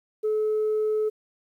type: tone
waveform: sine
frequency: 430 Hz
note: A4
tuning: 40 cents flat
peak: -20 dBFS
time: 0.23-1.1 s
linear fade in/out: 20 ms
effects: tanh soft clip ceiling -19 dBFS + 10-bit